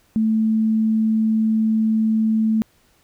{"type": "tone", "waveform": "sine", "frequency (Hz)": 220, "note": "A3", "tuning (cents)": 0, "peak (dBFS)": -15, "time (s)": [0.16, 2.62], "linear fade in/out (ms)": 0, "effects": ["pink hiss -59 dBFS RMS until 3.03 s"]}